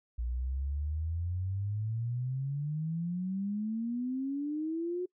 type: exponential sweep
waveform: sine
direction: up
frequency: 57.8 to 366.3 Hz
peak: -31 dBFS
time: 0.18-5.06 s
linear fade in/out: 10 ms
effects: noise-tail reverb RT60 0.1 s tail -24 dB re dry